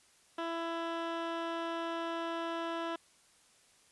15% pulse tone with low-pass filter, 333.1 Hz, E4, 18 cents sharp, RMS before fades -37 dBFS, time 0.38-2.96 s, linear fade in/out 5 ms, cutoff 2700 Hz, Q 1.2, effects white hiss -65 dBFS RMS until 3.91 s + resampled to 24000 Hz

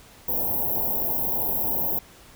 white band-stop noise, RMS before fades -25 dBFS, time 0.28-1.99 s, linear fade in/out 5 ms, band 960 to 12000 Hz, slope 96 dB/octave, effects pink hiss -50 dBFS RMS until 2.35 s

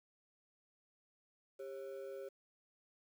triangle ring-modulated tone, 470 Hz, A#4, 14 cents sharp, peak -39 dBFS, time 1.59-2.29 s, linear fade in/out 10 ms, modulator 72.1 Hz, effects 11-bit

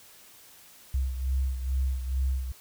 sine beating tone pair, 65.2 / 67.5 Hz, C2 / C#2, -5 / -45 cents, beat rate 2.3 Hz, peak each -26 / -33 dBFS, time 0.94-2.52 s, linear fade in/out 5 ms, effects white hiss -53 dBFS RMS until 2.6 s

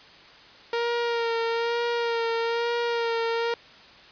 sawtooth tone with vibrato, 466.2 Hz, A#4, in tune, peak -20 dBFS, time 0.73-3.54 s, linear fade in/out 2 ms, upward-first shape sine, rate 1.1 Hz, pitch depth 28 cents each way, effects white hiss -49 dBFS RMS until 4.11 s + resampled to 11025 Hz

